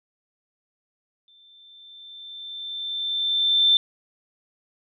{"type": "tone with exponential growth", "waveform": "sine", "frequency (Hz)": 3555, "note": "A7", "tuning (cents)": 17, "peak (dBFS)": -13, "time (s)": [1.28, 3.77], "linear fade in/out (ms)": 1, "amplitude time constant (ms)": 540, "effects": []}